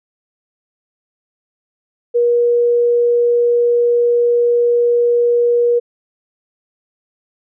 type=tone; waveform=sine; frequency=477.9 Hz; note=A#4; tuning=43 cents sharp; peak=-10 dBFS; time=2.14-5.8 s; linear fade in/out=20 ms; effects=none